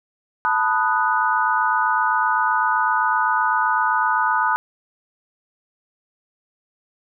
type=chord; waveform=sine; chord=B dominant seventh; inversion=third; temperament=equal; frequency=880 / 987.8 / 1244.5 / 1480 Hz; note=A5 / B5 / D#6 / F#6; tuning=0 / 0 / 0 / 0 cents; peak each=-22 dBFS; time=0.45-4.56 s; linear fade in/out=0 ms; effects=none